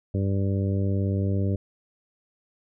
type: harmonic tone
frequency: 98 Hz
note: G2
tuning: in tune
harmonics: 1 / 2 / 3 / 4 / 5 / 6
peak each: -23 / -29 / -33 / -35 / -37 / -39 dBFS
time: 0.14-1.56 s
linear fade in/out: 5 ms
effects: none